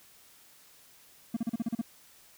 triangle tone bursts, 229.8 Hz, A#3, 25 cents flat, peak -25 dBFS, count 8, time 1.34-1.815 s, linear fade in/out 5 ms, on 27 ms, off 37 ms, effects white hiss -58 dBFS RMS until 2.37 s

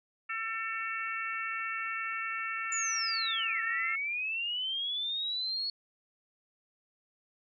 harmonic tone, 448.1 Hz, A4, 32 cents sharp, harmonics 3 / 4 / 5 / 6, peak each -37 / -38 / -39 / -40 dBFS, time 0.29-3.96 s, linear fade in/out 10 ms
sine linear two-way sweep, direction down then up, 7120 to 1765 to 4388 Hz, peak -31 dBFS, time 2.72-5.7 s, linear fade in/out 2 ms, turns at 3.62 s
effects none

